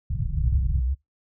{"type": "low-pass noise", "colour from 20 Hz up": "white", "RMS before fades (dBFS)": -26, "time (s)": [0.1, 0.81], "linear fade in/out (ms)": 10, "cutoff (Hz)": 140, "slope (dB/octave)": 48}
{"type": "tone with vibrato", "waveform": "sine", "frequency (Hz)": 64.7, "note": "C2", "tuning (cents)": -19, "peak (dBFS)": -21, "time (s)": [0.33, 0.95], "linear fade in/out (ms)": 20, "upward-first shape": "triangle", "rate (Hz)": 5.4, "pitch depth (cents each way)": 140}
{"effects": ["noise-tail reverb RT60 0.2 s tail -24 dB re dry"]}